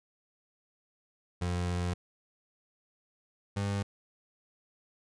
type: tone pair in turn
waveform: 30% pulse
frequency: 88.5 / 100.26 Hz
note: F2 / G2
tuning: +23 / +39 cents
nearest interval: major second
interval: 216 cents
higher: second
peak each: -27 dBFS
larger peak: neither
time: 1.41-1.94 / 3.56-3.83 s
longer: first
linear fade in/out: 10 ms
effects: resampled to 22050 Hz